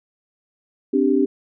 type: chord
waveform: sine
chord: C suspended second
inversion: none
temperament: just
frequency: 261.6 / 294.3 / 392.4 Hz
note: C4 / D4 / G4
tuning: 0 / +4 / +2 cents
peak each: -19 dBFS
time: 0.93-1.26 s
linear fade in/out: 10 ms
effects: none